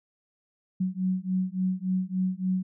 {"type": "beating tone pair", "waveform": "sine", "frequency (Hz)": [184.1, 187.6], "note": ["F#3", "F#3"], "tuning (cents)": [-8, 24], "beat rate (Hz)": 3.5, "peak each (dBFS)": -28, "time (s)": [0.8, 2.63], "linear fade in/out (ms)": 10, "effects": []}